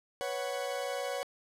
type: chord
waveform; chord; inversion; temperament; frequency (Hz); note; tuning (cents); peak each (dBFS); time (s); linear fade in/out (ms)
40% pulse; B suspended second; none; equal with one note detuned; 493.9 / 554.4 / 743.8; B4 / C#5 / F#5; 0 / 0 / +9; -38 / -35 / -39; 0.21-1.23; 0
effects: low-pass 12000 Hz 12 dB/octave